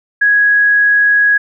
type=tone; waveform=sine; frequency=1663 Hz; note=G#6; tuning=2 cents sharp; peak=-7 dBFS; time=0.21-1.38 s; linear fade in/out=10 ms; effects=none